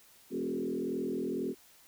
sine tone with frequency modulation, 317 Hz, D#4, 32 cents sharp, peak -31 dBFS, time 0.3-1.55 s, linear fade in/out 50 ms, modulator 42 Hz, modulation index 2.5, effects white hiss -60 dBFS RMS until 1.87 s

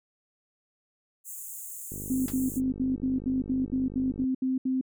pink high-pass noise, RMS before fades -40 dBFS, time 1.24-2.61 s, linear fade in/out 50 ms, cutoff 6700 Hz, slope 96 dB/octave
click train, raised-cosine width 3 ms, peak -27 dBFS, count 117, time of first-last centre 1.92-4.24 s, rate 50 Hz
sine tone bursts, 260 Hz, C4, 11 cents flat, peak -24 dBFS, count 12, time 2.1-4.812 s, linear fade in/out 5 ms, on 160 ms, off 72 ms
pink noise with exponential decay, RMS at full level -35 dBFS, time 2.28-2.37 s, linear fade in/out 2 ms, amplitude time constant 18 ms
effects none

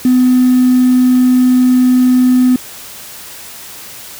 triangle tone with hard clipping, 252.2 Hz, B3, 36 cents sharp, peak -6 dBFS, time 0.05-2.56 s, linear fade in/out 2 ms, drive 3 dB, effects white hiss -31 dBFS RMS until 4.19 s

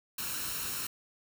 white noise with comb filter, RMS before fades -36 dBFS, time 0.18-0.87 s, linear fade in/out 5 ms, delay 0.73 ms, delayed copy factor +0.6, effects none

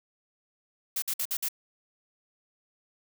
blue noise bursts, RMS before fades -30 dBFS, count 5, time 0.96-1.486 s, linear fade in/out 5 ms, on 62 ms, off 54 ms, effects none

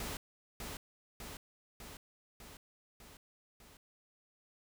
pink noise with echo, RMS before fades -41 dBFS, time 0-0.17 s, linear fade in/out 2 ms, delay 600 ms, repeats 6, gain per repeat -3 dB, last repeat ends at 3.77 s, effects none

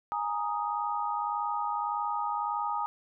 sine chord, Ab suspended second, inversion none, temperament equal, 830.6 / 932.3 / 1244.5 Hz, Ab5 / Bb5 / Eb6, 0 / 0 / 0 cents, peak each -33 dBFS, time 0.12-2.86 s, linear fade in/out 0 ms, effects none

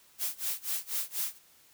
blue noise with tremolo, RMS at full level -31 dBFS, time 0.18-1.39 s, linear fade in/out 50 ms, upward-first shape sine, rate 4.1 Hz, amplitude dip 95%, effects white hiss -61 dBFS RMS until 1.73 s

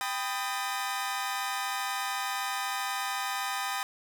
sawtooth tone cluster, 790 / 1001 / 1243 / 1798 Hz, G5 / B5 / D#6 / A6, +13 / +23 / -2 / +37 cents, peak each -31 / -33 / -32 / -35 dBFS, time 0.01-3.83 s, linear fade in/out 0 ms, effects none

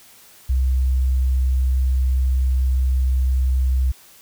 sine tone, 64.6 Hz, C2, 21 cents flat, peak -15 dBFS, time 0.49-3.92 s, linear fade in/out 10 ms, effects white hiss -48 dBFS RMS until 4.21 s

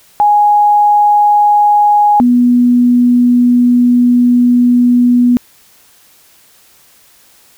sine tone pair in turn, 830 / 244.2 Hz, G#5 / B3, -1 / -19 cents, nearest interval octave + major sixth, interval 2118 cents, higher first, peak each -5 dBFS, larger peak neither, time 0.2-2.2 / 2.2-5.37 s, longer second, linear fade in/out 0 ms, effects white hiss -46 dBFS RMS until 7.57 s

